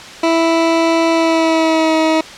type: tone with pitch glide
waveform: 20% pulse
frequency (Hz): 329.6 to 318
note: E4 to D#4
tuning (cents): 0 to +38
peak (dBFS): -6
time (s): 0.23-2.21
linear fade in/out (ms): 5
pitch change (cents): -62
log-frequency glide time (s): 1.11-1.96
effects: white hiss -32 dBFS RMS until 2.37 s + low-pass 5000 Hz 12 dB/octave